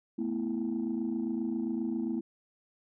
sine chord, A suspended second, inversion none, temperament just, 220 / 247.5 / 330 Hz, A3 / B3 / E4, 0 / +4 / +2 cents, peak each -33 dBFS, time 0.18-2.21 s, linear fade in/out 10 ms, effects tanh soft clip ceiling -24 dBFS

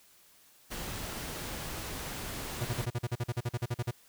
pink noise, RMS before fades -39 dBFS, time 0.7-2.86 s, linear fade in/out 20 ms
45% pulse tone bursts, 120 Hz, B2, 49 cents flat, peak -29 dBFS, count 16, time 2.61-3.912 s, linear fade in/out 10 ms, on 42 ms, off 42 ms
effects white hiss -61 dBFS RMS until 4.08 s

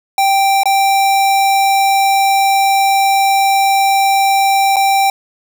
square tone with dropouts, 784 Hz, G5, in tune, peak -10 dBFS, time 0.18-5.1 s, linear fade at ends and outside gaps 2 ms, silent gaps 0.634-0.656 / 4.76-4.766 s, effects 8-bit

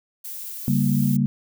violet noise, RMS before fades -34 dBFS, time 0.24-1.17 s, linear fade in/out 10 ms
sine chord, G diminished, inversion second, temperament equal with one note detuned, 140.61 / 196 / 233.1 Hz, Db3 / G3 / Bb3, +25 / 0 / 0 cents, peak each -21 / -22 / -22 dBFS, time 0.68-1.26 s, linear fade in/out 0 ms
effects none

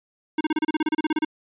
square tone bursts, 311.1 Hz, D#4, in tune, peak -20 dBFS, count 15, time 0.38-1.249 s, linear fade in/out 5 ms, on 29 ms, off 31 ms, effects resampled to 8000 Hz

